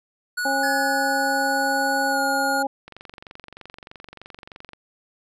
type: tone with pitch glide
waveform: square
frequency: 1465 to 1428.2 Hz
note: F#6 to F6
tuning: -18 to +38 cents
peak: -24 dBFS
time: 0.37-2.63 s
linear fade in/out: 10 ms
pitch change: -44 cents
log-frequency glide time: 2.09-2.19 s
type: harmonic tone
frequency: 272.7 Hz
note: C#4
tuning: 28 cents flat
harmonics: 1 / 2 / 3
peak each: -29 / -27 / -23 dBFS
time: 0.45-2.67 s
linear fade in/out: 5 ms
type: tone with exponential decay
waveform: square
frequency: 1699 Hz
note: G#6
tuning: 39 cents sharp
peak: -26 dBFS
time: 0.63-2.61 s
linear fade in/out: 5 ms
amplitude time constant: 430 ms
type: click train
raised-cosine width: 0.3 ms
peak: -24 dBFS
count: 44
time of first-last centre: 2.88-4.733 s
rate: 23.2 Hz
effects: resampled to 32000 Hz